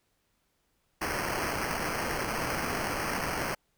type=noise with sample-and-hold; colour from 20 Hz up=white; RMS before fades=-32 dBFS; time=1.01-3.55 s; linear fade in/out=10 ms; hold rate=3675 Hz; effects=pink hiss -74 dBFS RMS until 3.77 s